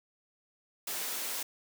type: high-pass noise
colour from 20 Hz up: white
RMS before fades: -36 dBFS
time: 0.87-1.43 s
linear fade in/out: 5 ms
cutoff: 280 Hz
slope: 12 dB/octave
effects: none